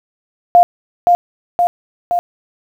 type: tone with echo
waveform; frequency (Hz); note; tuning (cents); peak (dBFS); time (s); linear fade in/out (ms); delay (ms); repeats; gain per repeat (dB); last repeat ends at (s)
sine; 702; F5; +9; -3; 0.55-0.63; 0; 520; 3; -3; 2.19
effects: 7-bit